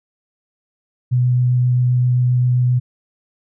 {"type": "tone with vibrato", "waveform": "sine", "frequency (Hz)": 124.5, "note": "B2", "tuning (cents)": 14, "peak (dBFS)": -12, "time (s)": [1.11, 2.8], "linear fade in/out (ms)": 20, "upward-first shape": "sine", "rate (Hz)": 7.6, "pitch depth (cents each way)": 8, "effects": []}